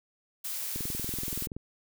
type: noise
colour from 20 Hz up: blue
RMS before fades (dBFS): -35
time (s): 0.44-1.47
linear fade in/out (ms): 10
type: click train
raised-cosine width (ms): 3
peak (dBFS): -25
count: 18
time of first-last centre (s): 0.76-1.566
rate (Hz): 21.1
effects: none